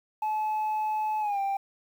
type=tone with pitch glide; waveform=sine; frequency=860 to 788.6 Hz; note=A5 to G5; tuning=-40 to +10 cents; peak=-23 dBFS; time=0.22-1.57 s; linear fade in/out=5 ms; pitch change=-150 cents; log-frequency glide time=1.2-1.39 s; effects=tanh soft clip ceiling -25 dBFS + 9-bit

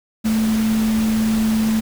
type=tone in noise; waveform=sine; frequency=220 Hz; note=A3; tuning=in tune; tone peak=-15 dBFS; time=0.24-1.81 s; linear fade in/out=20 ms; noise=pink; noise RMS=-29 dBFS; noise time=0.24-1.81 s; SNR=+11 dB; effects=none

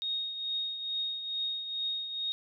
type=tone with tremolo; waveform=sine; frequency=3729 Hz; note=A#7; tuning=in tune; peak=-29 dBFS; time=0.02-2.32 s; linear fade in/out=0 ms; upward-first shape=triangle; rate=2.3 Hz; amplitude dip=60%; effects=none

